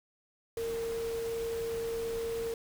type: tone in noise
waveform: sine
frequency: 459.2 Hz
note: A#4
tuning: 26 cents flat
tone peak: -32 dBFS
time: 0.57-2.54 s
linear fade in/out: 2 ms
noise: pink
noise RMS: -45 dBFS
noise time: 0.57-2.54 s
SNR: +10 dB
effects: none